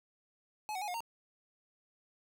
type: tone with pitch steps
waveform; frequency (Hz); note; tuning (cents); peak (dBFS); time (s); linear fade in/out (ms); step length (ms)
square; 852 / 747 / 834 / 717 / 922; G#5 / F#5 / G#5 / F5 / A#5; +44 / +16 / +7 / +45 / -19; -37; 0.69-1.005; 0; 63
effects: none